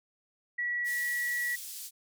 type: tone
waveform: sine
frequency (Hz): 1936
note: B6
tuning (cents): -35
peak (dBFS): -29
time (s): 0.58-1.56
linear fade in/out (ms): 10
type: band-pass noise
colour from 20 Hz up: white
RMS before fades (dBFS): -42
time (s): 0.84-1.91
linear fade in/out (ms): 50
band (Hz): 4600 to 16000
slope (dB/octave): 12
effects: none